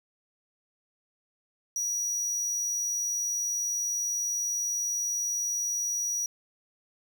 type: tone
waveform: square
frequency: 5800 Hz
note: F#8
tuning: 35 cents flat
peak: -28 dBFS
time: 1.76-6.26 s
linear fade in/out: 2 ms
effects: none